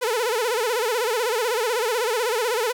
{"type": "tone with vibrato", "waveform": "sawtooth", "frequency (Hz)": 465.3, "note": "A#4", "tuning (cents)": -3, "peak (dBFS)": -17, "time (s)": [0.01, 2.73], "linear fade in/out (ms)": 20, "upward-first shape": "sine", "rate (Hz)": 16, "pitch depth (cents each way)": 150, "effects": []}